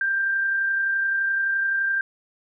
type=tone with amplitude modulation; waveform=sine; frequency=1583 Hz; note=G6; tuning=17 cents sharp; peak=-19 dBFS; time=0.01-2.01 s; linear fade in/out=2 ms; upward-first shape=sine; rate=31.7 Hz; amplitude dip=25%; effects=none